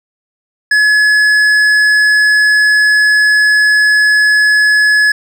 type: tone with hard clipping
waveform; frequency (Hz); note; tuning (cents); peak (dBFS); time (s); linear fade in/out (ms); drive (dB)
sine; 1700; G#6; +40; -8; 0.71-5.12; 5; 8
effects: none